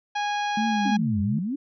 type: harmonic tone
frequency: 825 Hz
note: G#5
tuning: 12 cents flat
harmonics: 1 / 2 / 3 / 4 / 5 / 6 / 7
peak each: -25 / -32 / -36 / -37 / -42 / -47 / -44 dBFS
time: 0.15-0.97 s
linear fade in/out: 10 ms
type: tone with vibrato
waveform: sine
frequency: 212.8 Hz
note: G#3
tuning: 42 cents sharp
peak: -23 dBFS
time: 0.57-1.39 s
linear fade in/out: 5 ms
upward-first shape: triangle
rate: 2.6 Hz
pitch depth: 110 cents each way
type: exponential two-way sweep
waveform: sine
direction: down then up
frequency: 297.9 to 85.8 to 297.9 Hz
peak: -25 dBFS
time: 0.85-1.56 s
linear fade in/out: 10 ms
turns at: 1.2 s
effects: none